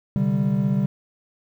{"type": "chord", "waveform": "triangle", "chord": "C suspended second", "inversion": "none", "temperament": "equal", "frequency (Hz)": [130.81, 146.83, 196], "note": ["C3", "D3", "G3"], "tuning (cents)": [0, 0, 0], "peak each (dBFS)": [-23, -22, -19], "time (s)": [0.16, 0.86], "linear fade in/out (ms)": 0, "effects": ["9-bit"]}